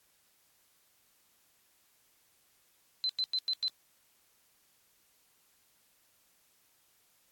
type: tone bursts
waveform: sine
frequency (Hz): 4060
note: B7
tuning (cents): +47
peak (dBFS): -28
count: 5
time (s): 3.04-3.681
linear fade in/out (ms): 0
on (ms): 53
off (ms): 94
effects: white hiss -69 dBFS RMS until 7.31 s + AAC 64 kbps